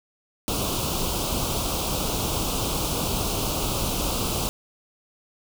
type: band-stop noise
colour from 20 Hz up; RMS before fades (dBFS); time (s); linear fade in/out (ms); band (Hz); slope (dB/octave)
pink; -26; 0.48-4.49; 0; 1300 to 2600; 48
effects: none